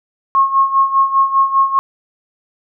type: tone with tremolo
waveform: sine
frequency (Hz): 1085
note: C#6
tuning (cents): -37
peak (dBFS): -7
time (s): 0.35-1.79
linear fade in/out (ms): 0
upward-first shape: sine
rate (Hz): 5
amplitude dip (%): 75
effects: none